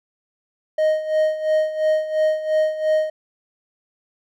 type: tone with tremolo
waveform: triangle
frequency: 622.3 Hz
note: D#5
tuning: in tune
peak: -12 dBFS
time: 0.78-3.1 s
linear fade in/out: 5 ms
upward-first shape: sine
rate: 2.9 Hz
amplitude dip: 75%
effects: none